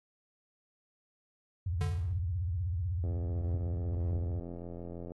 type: tone with vibrato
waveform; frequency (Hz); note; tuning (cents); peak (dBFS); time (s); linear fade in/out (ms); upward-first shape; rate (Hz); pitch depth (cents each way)
sine; 87.5; F2; +4; -30; 1.66-4.4; 5; triangle; 16; 280
type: tone with exponential decay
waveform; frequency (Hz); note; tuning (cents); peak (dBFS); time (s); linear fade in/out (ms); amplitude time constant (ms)
square; 146.83; D3; 0; -31; 1.81-2.19; 0; 81
type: click train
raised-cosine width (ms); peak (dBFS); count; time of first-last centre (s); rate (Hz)
2; -30; 180; 3.04-5.119; 86.1
effects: AAC 32 kbps